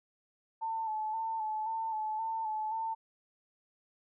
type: tone with vibrato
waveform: sine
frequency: 880 Hz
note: A5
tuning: in tune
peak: -32 dBFS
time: 0.61-2.95 s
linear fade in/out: 20 ms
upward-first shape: square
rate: 1.9 Hz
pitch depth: 32 cents each way
effects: none